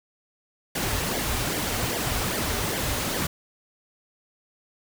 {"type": "noise with flanger", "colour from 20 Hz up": "pink", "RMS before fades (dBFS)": -27, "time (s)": [0.75, 3.27], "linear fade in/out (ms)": 5, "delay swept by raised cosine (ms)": [0.75, 6.15], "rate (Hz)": 2.5, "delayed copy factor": -0.7, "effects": []}